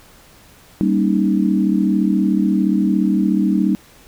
sine chord, Eb dominant seventh, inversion first, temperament equal, 196 / 233.1 / 277.2 / 311.1 Hz, G3 / Bb3 / Db4 / Eb4, 0 / 0 / 0 / 0 cents, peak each -16 / -21 / -22 / -19 dBFS, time 0.81-3.75 s, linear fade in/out 0 ms, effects pink hiss -47 dBFS RMS until 4.07 s

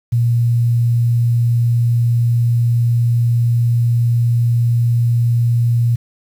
sine tone, 118.4 Hz, A#2, 27 cents sharp, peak -11 dBFS, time 0.12-5.96 s, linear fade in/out 10 ms, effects 7-bit

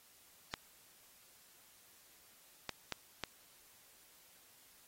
clicks, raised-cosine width 0.2 ms, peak -19 dBFS, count 4, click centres 0.539 / 2.693 / 2.923 / 3.237 s, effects white hiss -64 dBFS RMS until 4.87 s + AAC 48 kbps

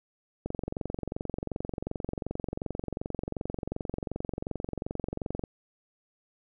click train, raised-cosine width 2 ms, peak -19 dBFS, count 114, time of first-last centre 0.46-5.438 s, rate 22.7 Hz, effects none

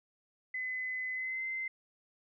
sine tone with pitch glide, 2025 to 2070 Hz, B6 to C7, +43 to -19 cents, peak -34 dBFS, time 0.54-1.68 s, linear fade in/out 5 ms, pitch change +38 cents, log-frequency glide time 1.14-1.45 s, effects none

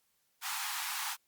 pink high-pass noise, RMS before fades -37 dBFS, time 0.41-1.17 s, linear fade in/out 50 ms, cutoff 780 Hz, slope 96 dB/octave, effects white hiss -75 dBFS RMS until 1.27 s + Opus 48 kbps

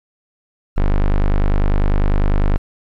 square tone, 25.01 Hz, G0, 36 cents sharp, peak -12 dBFS, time 0.76-2.58 s, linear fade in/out 20 ms, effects low-pass 2000 Hz 12 dB/octave + 8-bit

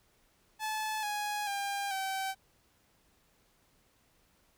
sawtooth tone with pitch steps, 865 / 832.2 / 800.6 / 770.2 Hz, A5 / G#5 / G5 / G5, -30 / +3 / +36 / -31 cents, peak -29 dBFS, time 0.59-2.35 s, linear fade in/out 50 ms, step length 440 ms, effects pink hiss -69 dBFS RMS until 4.57 s

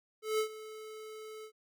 square tone with ADSR envelope, 434 Hz, A4, 24 cents flat, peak -28 dBFS, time 0.22-1.52 s, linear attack 170 ms, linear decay 91 ms, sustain -17 dB, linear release 78 ms, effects none

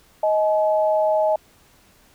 sine tone pair together, 627.3 / 852 Hz, D#5 / G#5, +14 / +44 cents, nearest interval perfect fourth, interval 530 cents, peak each -17 / -22 dBFS, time 0.23-1.36 s, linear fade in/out 5 ms, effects pink hiss -55 dBFS RMS until 2.14 s

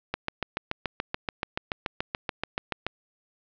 click train, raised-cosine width 0.3 ms, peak -11 dBFS, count 20, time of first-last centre 0.14-2.866 s, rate 6.97 Hz, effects low-pass 4000 Hz 12 dB/octave

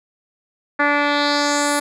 10% pulse tone with low-pass filter sweep, 290 Hz, D4, 22 cents flat, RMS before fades -18 dBFS, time 0.79-1.8 s, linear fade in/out 10 ms, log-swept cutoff 1800 to 11000 Hz, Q 2.7, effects none

